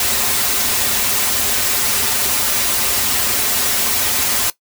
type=noise with comb filter; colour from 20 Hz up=white; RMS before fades=-17 dBFS; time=0-4.5 s; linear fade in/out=2 ms; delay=6.2 ms; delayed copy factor=-1; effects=noise-tail reverb RT60 0.1 s tail -17 dB re dry